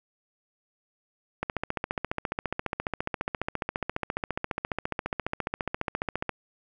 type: click train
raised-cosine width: 0.5 ms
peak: -13 dBFS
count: 72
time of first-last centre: 1.43-6.293 s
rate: 14.6 Hz
effects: none